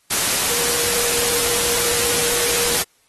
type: tone in noise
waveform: sine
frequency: 476.5 Hz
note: A#4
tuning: 38 cents sharp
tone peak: -27 dBFS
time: 0.5-2.77 s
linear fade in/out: 10 ms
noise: white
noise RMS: -19 dBFS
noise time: 0.1-2.83 s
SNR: -11 dB
effects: white hiss -60 dBFS RMS until 3.08 s + AAC 32 kbps